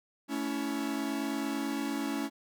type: chord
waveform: 45% pulse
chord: A major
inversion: none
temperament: equal with one note detuned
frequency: 220 / 280.7 / 329.6 Hz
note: A3 / C#4 / E4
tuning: 0 / +22 / 0 cents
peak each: -38 / -33 / -38 dBFS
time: 0.28-2.3 s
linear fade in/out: 50 ms
effects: none